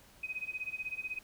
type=tone with tremolo; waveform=sine; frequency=2516 Hz; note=D#7; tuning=19 cents sharp; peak=-33 dBFS; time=0.23-1.19 s; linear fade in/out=5 ms; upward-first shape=sine; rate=16 Hz; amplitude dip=90%; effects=pink hiss -60 dBFS RMS until 1.23 s